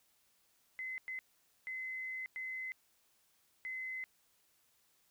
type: tone bursts at uneven times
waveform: sine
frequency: 2045 Hz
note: C7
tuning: 40 cents flat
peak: -39 dBFS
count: 5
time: 0.79-0.98 / 1.08-1.19 / 1.67-2.26 / 2.36-2.72 / 3.65-4.04 s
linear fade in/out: 0 ms
effects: white hiss -73 dBFS RMS until 5.1 s